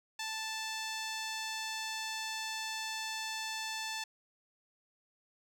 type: tone with notch filter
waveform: 5% pulse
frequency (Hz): 880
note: A5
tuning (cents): 0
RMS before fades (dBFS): -39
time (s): 0.19-4.04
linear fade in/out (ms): 5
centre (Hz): 11000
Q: 0.5
effects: none